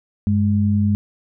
sine tone pair together, 97.27 / 207.6 Hz, G2 / G#3, -13 / 0 cents, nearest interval octave + minor second, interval 1313 cents, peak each -17 dBFS, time 0.27-0.95 s, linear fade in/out 0 ms, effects none

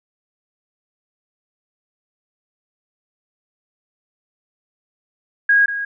sine tone with echo, 1641 Hz, G#6, 21 cents flat, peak -10 dBFS, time 5.49-5.66 s, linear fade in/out 5 ms, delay 190 ms, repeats 1, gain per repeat -11 dB, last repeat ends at 5.85 s, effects none

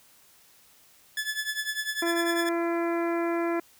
sawtooth tone with tremolo, 1724 Hz, A6, 36 cents flat, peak -22 dBFS, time 1.17-2.49 s, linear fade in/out 2 ms, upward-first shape triangle, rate 10 Hz, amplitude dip 85%
harmonic tone, 338.7 Hz, E4, 47 cents sharp, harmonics 1 / 2 / 3 / 4 / 5 / 6 / 7, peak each -26 / -32 / -36 / -38 / -40 / -42 / -43 dBFS, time 2.02-3.6 s, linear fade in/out 5 ms
effects white hiss -58 dBFS RMS until 3.79 s

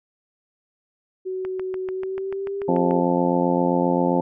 sine tone with pitch glide, 374 to 398.5 Hz, F#4 to G4, +19 to +28 cents, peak -25 dBFS, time 1.25-3.01 s, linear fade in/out 20 ms, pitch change +109 cents, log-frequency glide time 1.91-2.6 s
click train, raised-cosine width 0.5 ms, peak -21 dBFS, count 11, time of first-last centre 1.45-2.91 s, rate 6.85 Hz
harmonic tone, 87.6 Hz, F2, 6 cents sharp, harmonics 2 / 3 / 4 / 5 / 6 / 7 / 8 / 9 / 10, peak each -24 / -23 / -25 / -31 / -24 / -34 / -30 / -34 / -26 dBFS, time 2.68-4.21 s, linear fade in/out 5 ms
effects none

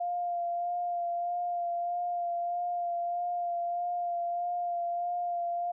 sine tone with vibrato, 698.5 Hz, F5, in tune, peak -29 dBFS, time 0-5.72 s, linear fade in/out 10 ms, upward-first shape sine, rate 1.6 Hz, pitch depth 18 cents each way, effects none

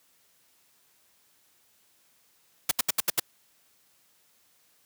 white noise bursts, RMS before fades -23 dBFS, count 6, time 2.69-3.198 s, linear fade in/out 5 ms, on 23 ms, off 74 ms, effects white hiss -65 dBFS RMS until 4.85 s + high-pass 80 Hz 12 dB/octave

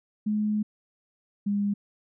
sine tone pair in turn, 211.5 / 203 Hz, G#3 / G#3, +32 / -39 cents, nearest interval minor second, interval 71 cents, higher first, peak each -23 dBFS, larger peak neither, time 0.26-0.63 / 1.46-1.74 s, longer first, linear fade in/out 10 ms, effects none

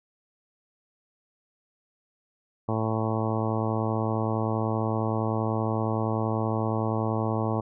harmonic tone, 110.6 Hz, A2, 9 cents sharp, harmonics 1 / 2 / 3 / 4 / 5 / 6 / 7 / 8 / 9 / 10, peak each -28 / -31 / -33 / -34 / -35 / -36 / -36 / -37 / -38 / -38 dBFS, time 2.68-7.61 s, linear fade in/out 10 ms, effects none

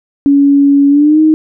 sine tone with pitch glide, 281.5 to 312.3 Hz, C#4 to D#4, +27 to +7 cents, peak -4 dBFS, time 0.26-1.34 s, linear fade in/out 0 ms, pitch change +180 cents, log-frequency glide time 0.89-1.2 s, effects none

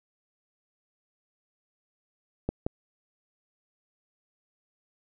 clicks, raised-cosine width 2 ms, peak -14 dBFS, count 2, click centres 2.49 / 2.665 s, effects none

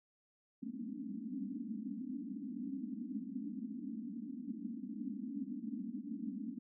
pink band-pass noise, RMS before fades -43 dBFS, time 0.62-6.59 s, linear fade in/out 10 ms, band 200 to 290 Hz, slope 96 dB/octave, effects none

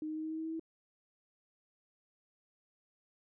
sine tone with pitch steps, 309.1 / 311.2 / 313.4 / 315.6 / 317.8 / 320 / 322.2 / 324.5 Hz, D#4 / D#4 / D#4 / D#4 / D#4 / D#4 / E4 / E4, -11 / 0 / +13 / +25 / +37 / +49 / -39 / -27 cents, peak -36 dBFS, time 0.02-0.596 s, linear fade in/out 2 ms, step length 72 ms, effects none

